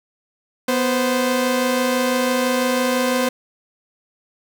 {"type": "tone pair together", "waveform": "sawtooth", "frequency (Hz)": [246.9, 519.8], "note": ["B3", "C5"], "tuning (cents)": [0, -11], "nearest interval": "octave + minor second", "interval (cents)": 1289, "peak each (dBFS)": -16, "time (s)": [0.68, 3.29], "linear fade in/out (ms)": 5, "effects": []}